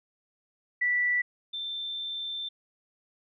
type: tone pair in turn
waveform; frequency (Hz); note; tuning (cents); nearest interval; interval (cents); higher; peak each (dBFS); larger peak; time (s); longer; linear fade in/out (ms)
sine; 1964 / 3559; B6 / A7; -10 / +19; minor seventh; 1029; second; -23 / -32; first; 0.81-1.22 / 1.53-2.49; second; 10
effects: none